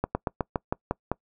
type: slowing click train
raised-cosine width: 1 ms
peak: -11 dBFS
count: 8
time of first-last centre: 0.04-1.116 s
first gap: 110 ms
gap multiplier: 1.11
effects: noise-tail reverb RT60 0.1 s tail -25 dB re dry